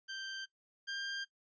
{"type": "tone pair in turn", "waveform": "20% pulse", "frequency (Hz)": [1568, 1593.6], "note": ["G6", "G6"], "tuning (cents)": [0, 28], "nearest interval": "unison", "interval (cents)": 28, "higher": "second", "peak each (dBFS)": [-36, -33], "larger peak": "second", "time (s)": [[0.08, 0.46], [0.87, 1.25]], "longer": "neither", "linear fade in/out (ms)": 20, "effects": ["noise-tail reverb RT60 0.1 s tail -17 dB re dry", "resampled to 16000 Hz"]}